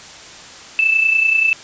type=tone with amplitude modulation; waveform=sine; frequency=2637 Hz; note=E7; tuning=in tune; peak=-9 dBFS; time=0.79-1.53 s; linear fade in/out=0 ms; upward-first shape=sine; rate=30.4 Hz; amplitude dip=60%; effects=white hiss -37 dBFS RMS until 1.63 s + resampled to 16000 Hz